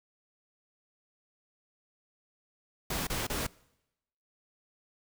pink noise bursts, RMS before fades -33 dBFS, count 3, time 2.9-3.468 s, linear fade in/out 5 ms, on 170 ms, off 29 ms, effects noise-tail reverb RT60 0.9 s tail -23 dB re dry

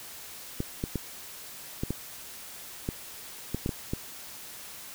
clicks, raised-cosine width 3 ms, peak -16 dBFS, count 10, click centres 0.604 / 0.839 / 0.957 / 1.835 / 1.906 / 2.889 / 3.546 / 3.661 / 3.692 / 3.935 s, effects white hiss -44 dBFS RMS until 4.94 s

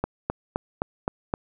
click train, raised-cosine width 1 ms, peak -10 dBFS, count 6, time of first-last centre 0.04-1.339 s, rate 3.85 Hz, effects none

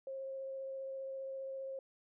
sine tone with vibrato, 536 Hz, C5, 42 cents sharp, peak -40 dBFS, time 0.07-1.79 s, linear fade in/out 2 ms, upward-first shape triangle, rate 15 Hz, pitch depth 11 cents each way, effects none

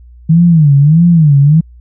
sine tone with vibrato, 155.56 Hz, D#3, in tune, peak -3 dBFS, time 0.29-1.61 s, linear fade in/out 10 ms, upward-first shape sine, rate 1.6 Hz, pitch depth 190 cents each way, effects added 60 Hz sine -34 dBFS peak until 1.8 s

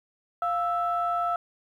sine tone pair together, 698.5 / 1318.5 Hz, F5 / E6, 0 / 0 cents, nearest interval major seventh, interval 1100 cents, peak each -26 dBFS, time 0.42-1.36 s, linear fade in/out 2 ms, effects tanh soft clip ceiling -17 dBFS + 10-bit

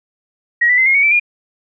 sine tone with pitch steps, 1900 / 1978.4 / 2060 / 2145 / 2234 / 2326 / 2422 Hz, A#6 / B6 / C7 / C7 / C#7 / D7 / D#7, +33 / +3 / -28 / +42 / +13 / -17 / -47 cents, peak -9 dBFS, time 0.61-1.198 s, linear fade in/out 10 ms, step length 84 ms, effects none

